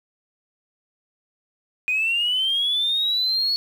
sine linear sweep, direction up, 2465 to 4404 Hz, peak -18 dBFS, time 1.88-3.56 s, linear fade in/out 0 ms, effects tanh soft clip ceiling -15 dBFS + 8-bit

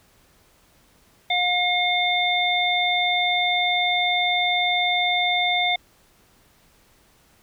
harmonic tone, 716 Hz, F5, 43 cents sharp, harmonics 1 / 3 / 5, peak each -23 / -23 / -23 dBFS, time 1.3-5.76 s, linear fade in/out 5 ms, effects pink hiss -58 dBFS RMS until 7.42 s

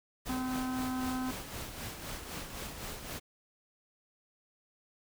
pink noise with tremolo, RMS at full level -40 dBFS, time 0.25-3.2 s, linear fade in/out 20 ms, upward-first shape sine, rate 3.9 Hz, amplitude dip 50%
harmonic tone, 256.7 Hz, C4, 33 cents flat, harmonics 1 / 3 / 4 / 5 / 6, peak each -33 / -43 / -45 / -47 / -49 dBFS, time 0.29-1.31 s, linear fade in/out 5 ms
effects none

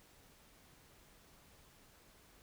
silence, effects pink hiss -64 dBFS RMS until 2.42 s

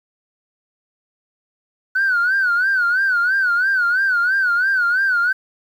sine tone with vibrato, 1490 Hz, F#6, 12 cents sharp, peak -13 dBFS, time 1.95-5.33 s, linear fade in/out 10 ms, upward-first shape sine, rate 3 Hz, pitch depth 120 cents each way, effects tanh soft clip ceiling -11 dBFS + 8-bit

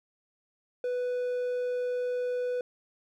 triangle tone, 495.1 Hz, B4, 4 cents sharp, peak -26 dBFS, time 0.84-2.61 s, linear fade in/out 2 ms, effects none

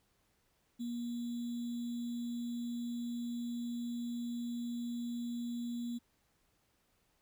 sine tone with sample-and-hold, 238 Hz, A#3, 36 cents sharp, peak -36 dBFS, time 0.79-5.99 s, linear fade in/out 20 ms, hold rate 3675 Hz, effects pink hiss -75 dBFS RMS until 7.21 s

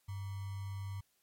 sine tone with sample-and-hold, 98 Hz, G2, in tune, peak -38 dBFS, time 0.08-1.01 s, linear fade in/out 10 ms, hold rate 1050 Hz, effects white hiss -75 dBFS RMS until 1.22 s + MP3 64 kbps

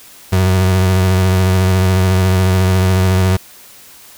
35% pulse tone with vibrato, 93.3 Hz, F#2, 15 cents sharp, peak -8 dBFS, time 0.32-3.37 s, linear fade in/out 10 ms, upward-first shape sine, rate 14 Hz, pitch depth 31 cents each way, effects white hiss -40 dBFS RMS until 4.17 s

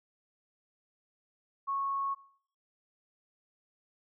sine tone, 1101 Hz, C#6, 12 cents flat, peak -30 dBFS, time 1.67-2.15 s, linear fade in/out 20 ms, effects noise-tail reverb RT60 0.6 s tail -21 dB re dry

